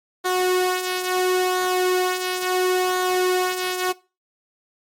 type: tone with flanger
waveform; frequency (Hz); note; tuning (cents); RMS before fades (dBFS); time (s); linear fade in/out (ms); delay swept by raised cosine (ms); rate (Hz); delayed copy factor
sawtooth; 366.7; F#4; -15; -21; 0.24-3.93; 20; 0.37 to 2.87; 0.73; -0.5
effects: noise-tail reverb RT60 0.3 s tail -21 dB re dry + MP3 64 kbps